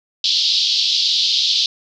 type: band-pass noise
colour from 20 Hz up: white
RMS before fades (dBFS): -17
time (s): 0.24-1.66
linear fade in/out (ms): 2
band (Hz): 3200 to 4900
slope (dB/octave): 48
effects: none